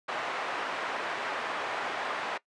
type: band-pass noise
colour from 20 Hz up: pink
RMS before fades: -34 dBFS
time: 0.08-2.38 s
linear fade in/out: 10 ms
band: 670 to 2000 Hz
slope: 12 dB/octave
effects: noise-tail reverb RT60 0.1 s tail -20 dB re dry + resampled to 22050 Hz